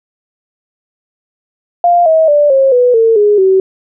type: tone with pitch steps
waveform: sine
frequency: 698 / 640.1 / 586.9 / 538.2 / 493.6 / 452.6 / 415 / 380.6 Hz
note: F5 / D#5 / D5 / C5 / B4 / A4 / G#4 / F#4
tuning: -1 / +49 / -1 / +49 / -1 / +49 / -1 / +49 cents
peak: -5 dBFS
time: 1.84-3.6 s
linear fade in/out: 2 ms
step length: 220 ms
effects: none